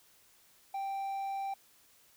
triangle tone, 784 Hz, G5, in tune, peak -32 dBFS, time 0.74-1.54 s, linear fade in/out 5 ms, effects white hiss -64 dBFS RMS until 2.16 s

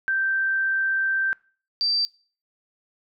sine tone pair in turn, 1564 / 4674 Hz, G6 / D8, -4 / -9 cents, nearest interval octave + perfect fifth, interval 1895 cents, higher second, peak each -20 dBFS, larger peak neither, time 0.08-1.33 / 1.81-2.05 s, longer first, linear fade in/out 0 ms, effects noise-tail reverb RT60 0.4 s tail -23 dB re dry

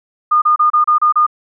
sine tone bursts, 1219 Hz, D#6, 36 cents flat, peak -8 dBFS, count 7, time 0.31-1.266 s, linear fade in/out 10 ms, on 110 ms, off 31 ms, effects none

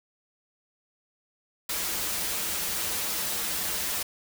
white noise with comb filter, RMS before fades -30 dBFS, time 1.69-4.03 s, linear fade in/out 5 ms, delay 7.5 ms, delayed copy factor -0.6, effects none

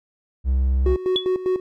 triangle tone, 65.41 Hz, C2, in tune, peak -14 dBFS, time 0.44-0.97 s, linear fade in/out 50 ms
triangle tone with tremolo, 370 Hz, F#4, in tune, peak -15 dBFS, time 0.86-1.6 s, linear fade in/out 2 ms, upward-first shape square, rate 5 Hz, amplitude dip 75%
sine tone with exponential decay, 3400 Hz, G#7, 40 cents sharp, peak -14 dBFS, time 1.16-1.28 s, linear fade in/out 1 ms, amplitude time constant 25 ms
effects tanh soft clip ceiling -7 dBFS

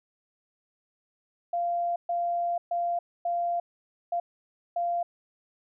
sine tone bursts at uneven times, 693 Hz, F5, 14 cents flat, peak -25 dBFS, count 6, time 1.53-1.96 / 2.09-2.58 / 2.71-2.99 / 3.25-3.6 / 4.12-4.2 / 4.76-5.03 s, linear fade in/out 5 ms, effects none

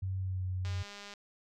sine tone with pitch glide, 94.7 to 92.32 Hz, F#2 to F#2, +41 to -3 cents, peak -32 dBFS, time 0.02-0.83 s, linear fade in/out 10 ms, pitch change -44 cents, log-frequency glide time 0.18-0.44 s
click train, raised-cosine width 0.2 ms, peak -30 dBFS, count 100, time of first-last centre 0.65-1.138 s, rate 203 Hz
effects none

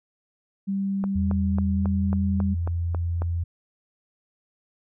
sine tone, 196 Hz, G3, in tune, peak -23 dBFS, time 0.67-2.55 s, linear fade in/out 20 ms
click train, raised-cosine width 1 ms, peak -18 dBFS, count 9, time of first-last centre 1.04-3.22 s, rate 3.67 Hz
sine tone with pitch glide, 83.4 to 85.25 Hz, E2 to F2, +21 to -41 cents, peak -23 dBFS, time 1.15-3.44 s, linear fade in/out 10 ms, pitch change +38 cents, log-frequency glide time 1.74-1.94 s
effects none

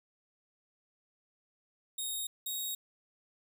10% pulse tone pair in turn, 3729 / 3768 Hz, A#7 / A#7, 0 / +18 cents, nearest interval unison, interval 18 cents, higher second, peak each -27 dBFS, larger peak neither, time 1.98-2.27 / 2.46-2.75 s, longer neither, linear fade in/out 5 ms, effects none

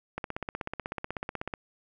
click train, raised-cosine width 0.5 ms, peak -18 dBFS, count 23, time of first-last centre 0.18-1.538 s, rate 16.2 Hz, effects none

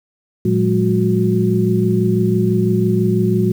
sine tone cluster, 114.2 / 179.9 / 206 / 364.8 Hz, A#2 / F#3 / G#3 / F#4, -35 / -48 / -14 / -24 cents, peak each -18 dBFS, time 0.45-3.52 s, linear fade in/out 5 ms, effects 7-bit

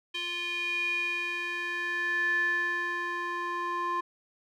square tone with band-pass filter sweep, 349.1 Hz, F4, 1 cent flat, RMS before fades -31 dBFS, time 0.14-4.01 s, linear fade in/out 10 ms, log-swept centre 2900 to 1200 Hz, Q 7.6, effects none

